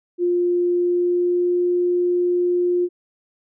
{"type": "tone with pitch glide", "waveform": "sine", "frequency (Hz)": [352.2, 354.4], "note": ["F4", "F4"], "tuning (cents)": [15, 25], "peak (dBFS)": -16, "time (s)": [0.18, 2.89], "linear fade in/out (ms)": 50, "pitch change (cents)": 10, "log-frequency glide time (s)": [0.73, 1.59], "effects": []}